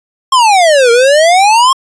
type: exponential two-way sweep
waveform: square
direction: down then up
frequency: 1087 to 460 to 1087 Hz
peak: -5 dBFS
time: 0.32-1.73 s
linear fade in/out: 5 ms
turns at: 0.91 s
effects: resampled to 22050 Hz